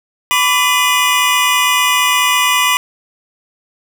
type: tone cluster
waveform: square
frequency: 1000 / 1155 / 2010 / 2457 / 2911 Hz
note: B5 / D6 / B6 / D#7 / F#7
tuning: +21 / -29 / +30 / -22 / -29 cents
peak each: -18 dBFS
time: 0.31-2.77 s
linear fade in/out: 0 ms
effects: none